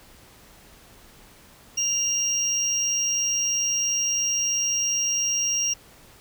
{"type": "tone pair together", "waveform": "triangle", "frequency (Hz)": [2794, 5637], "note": ["F7", "F8"], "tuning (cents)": [0, 15], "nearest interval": "octave", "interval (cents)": 1215, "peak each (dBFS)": [-28, -21], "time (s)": [1.77, 5.74], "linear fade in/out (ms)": 10, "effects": ["pink hiss -51 dBFS RMS until 6.2 s"]}